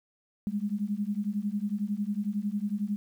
sine beating tone pair, 200.3 / 211.3 Hz, G3 / G#3, +38 / +30 cents, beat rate 11 Hz, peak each -31 / -31 dBFS, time 0.47-2.96 s, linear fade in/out 0 ms, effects 10-bit

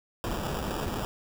pink noise with sample-and-hold, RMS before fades -32 dBFS, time 0.24-1.05 s, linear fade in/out 0 ms, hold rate 2100 Hz, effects none

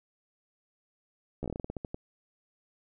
slowing click train, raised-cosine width 2 ms, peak -22 dBFS, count 13, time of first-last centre 1.43-1.945 s, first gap 13 ms, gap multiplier 1.2, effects none

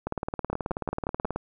two click trains, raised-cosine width 1 ms, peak -15 / -15 dBFS, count 5 / 25, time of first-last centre 0.53-1.248 / 0.07-1.36 s, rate 5.57 / 18.6 Hz, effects none

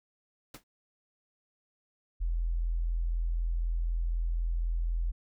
pink noise with exponential decay, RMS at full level -40 dBFS, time 0.54-0.64 s, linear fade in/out 5 ms, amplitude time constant 20 ms
sine tone, 42 Hz, E1, 33 cents sharp, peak -27 dBFS, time 2.2-5.12 s, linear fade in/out 20 ms
effects none

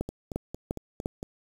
two click trains, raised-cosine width 2 ms, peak -22 / -15 dBFS, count 6 / 4, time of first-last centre 0.09-1.229 / 0.01-1.059 s, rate 4.39 / 2.86 Hz, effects 7-bit

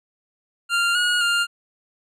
25% pulse tone with pitch steps, 1394 / 1445 / 1402 Hz, F6 / F#6 / F6, -4 / -41 / +6 cents, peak -14 dBFS, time 0.69-1.47 s, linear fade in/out 50 ms, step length 260 ms, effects low-pass 9000 Hz 12 dB/octave

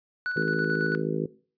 triangle tone with tremolo, 1480 Hz, F#6, in tune, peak -24 dBFS, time 0.26-0.95 s, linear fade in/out 0 ms, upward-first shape square, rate 9.1 Hz, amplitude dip 40%
harmonic tone, 53.5 Hz, A1, 48 cents flat, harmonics 3 / 4 / 5 / 6 / 7 / 8 / 9, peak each -31 / -34 / -34 / -36 / -31 / -33 / -36 dBFS, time 0.36-1.26 s, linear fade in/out 5 ms
effects noise-tail reverb RT60 0.4 s tail -18 dB re dry + resampled to 11025 Hz

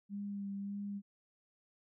sine tone with vibrato, 200.4 Hz, G3, 38 cents sharp, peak -38 dBFS, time 0.09-1.02 s, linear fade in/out 50 ms, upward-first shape sine, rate 1.7 Hz, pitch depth 19 cents each way, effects none

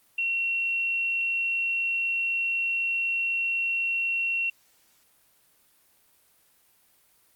sine tone, 2728 Hz, F7, 41 cents flat, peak -24 dBFS, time 0.18-4.5 s, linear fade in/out 5 ms, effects white hiss -63 dBFS RMS until 7.35 s + Opus 32 kbps

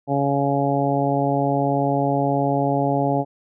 harmonic tone, 139.9 Hz, C#3, 16 cents sharp, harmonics 1 / 2 / 3 / 4 / 5 / 6, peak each -24 / -23 / -27 / -25 / -24 / -26 dBFS, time 0.07-3.25 s, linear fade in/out 50 ms, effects none

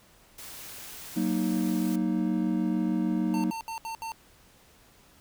white noise, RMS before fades -43 dBFS, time 0.38-1.96 s, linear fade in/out 5 ms
triangle chord, D# minor, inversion first, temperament just, 186.68 / 233.3 / 311.1 Hz, F#3 / A#3 / D#4, +16 / +2 / 0 cents, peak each -27 dBFS, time 1.16-3.51 s, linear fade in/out 10 ms
square tone bursts, 903 Hz, A5, 45 cents sharp, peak -34 dBFS, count 5, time 3.34-4.119 s, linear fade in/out 0 ms, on 99 ms, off 71 ms
effects pink hiss -58 dBFS RMS until 5.2 s

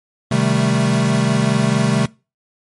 square chord, A half-diminished seventh, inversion first, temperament equal, 130.81 / 155.56 / 196 / 220 Hz, C3 / Eb3 / G3 / A3, 0 / 0 / 0 / 0 cents, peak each -19 / -21 / -21 / -20 dBFS, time 0.31-2.06 s, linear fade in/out 5 ms, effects noise-tail reverb RT60 0.3 s tail -23 dB re dry + MP3 48 kbps

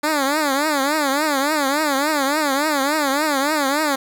10% pulse tone with vibrato, 289.4 Hz, D4, 25 cents flat, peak -9 dBFS, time 0.03-3.96 s, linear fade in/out 10 ms, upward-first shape triangle, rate 3.5 Hz, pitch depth 170 cents each way, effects none

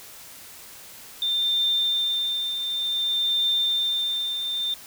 sine tone with tremolo, 3593 Hz, A7, 36 cents sharp, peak -19 dBFS, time 1.22-4.74 s, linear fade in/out 2 ms, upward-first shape triangle, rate 0.55 Hz, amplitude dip 55%, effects white hiss -44 dBFS RMS until 4.86 s

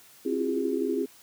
sine tone cluster, 265.8 / 330.5 / 342.6 / 367.3 / 409.2 Hz, C4 / E4 / F4 / F#4 / G#4, +27 / +5 / -33 / -13 / -26 cents, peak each -30 / -34 / -32 / -35 / -29 dBFS, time 0.25-1.06 s, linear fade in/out 10 ms, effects white hiss -54 dBFS RMS until 1.22 s + high-pass 80 Hz 12 dB/octave

